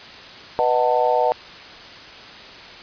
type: chord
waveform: sine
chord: B dominant seventh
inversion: none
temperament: just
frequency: 493.9 / 617.4 / 740.8 / 889 Hz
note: B4 / D#5 / F#5 / A5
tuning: 0 / -14 / +2 / +18 cents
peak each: -21 dBFS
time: 0.59-1.32 s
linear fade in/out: 0 ms
effects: white hiss -39 dBFS RMS until 2.82 s + resampled to 11025 Hz